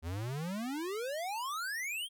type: exponential sweep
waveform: square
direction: up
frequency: 77.78 to 3304 Hz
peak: -36 dBFS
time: 0.02-2.09 s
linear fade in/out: 50 ms
effects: none